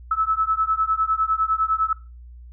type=beating tone pair; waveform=sine; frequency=1299 / 1308.9 Hz; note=E6 / E6; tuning=-26 / -13 cents; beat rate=9.9 Hz; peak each=-22 / -21 dBFS; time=0.11-1.93 s; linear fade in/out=5 ms; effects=noise-tail reverb RT60 0.3 s tail -19 dB re dry + added 60 Hz sine -39 dBFS peak until 2.52 s